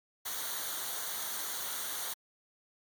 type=noise with comb filter; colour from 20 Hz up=white; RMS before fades=-37 dBFS; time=0.25-2.14 s; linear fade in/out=10 ms; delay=0.39 ms; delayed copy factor=-0.7; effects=MP3 96 kbps